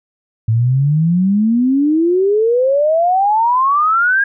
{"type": "exponential sweep", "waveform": "sine", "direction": "up", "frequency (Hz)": [108.6, 1647], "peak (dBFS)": -10, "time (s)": [0.48, 4.24], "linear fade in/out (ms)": 5, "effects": []}